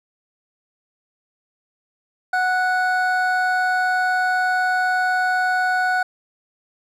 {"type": "tone pair together", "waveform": "triangle", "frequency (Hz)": [738, 1476], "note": ["F#5", "F#6"], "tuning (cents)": [-5, -5], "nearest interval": "octave", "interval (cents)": 1200, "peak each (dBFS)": -18, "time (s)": [2.33, 6.03], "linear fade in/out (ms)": 5, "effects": []}